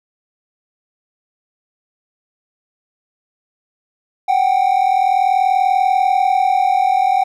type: tone pair together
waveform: triangle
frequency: 743.6 / 784 Hz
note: F#5 / G5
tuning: +8 / 0 cents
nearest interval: minor second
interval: 92 cents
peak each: -12 dBFS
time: 4.28-7.24 s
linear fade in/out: 10 ms
effects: tanh soft clip ceiling -5 dBFS